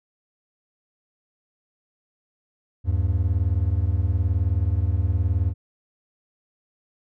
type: beating tone pair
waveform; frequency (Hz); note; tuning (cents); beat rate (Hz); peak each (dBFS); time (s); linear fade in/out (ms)
triangle; 79.2 / 98.2; D#2 / G2; +31 / +4; 19; -20; 2.84-5.54; 50
effects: none